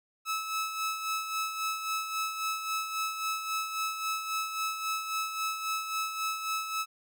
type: tone with tremolo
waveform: sawtooth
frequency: 1300 Hz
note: E6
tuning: 24 cents flat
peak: -25 dBFS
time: 0.25-6.86 s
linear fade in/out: 50 ms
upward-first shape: sine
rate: 3.7 Hz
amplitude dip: 55%
effects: none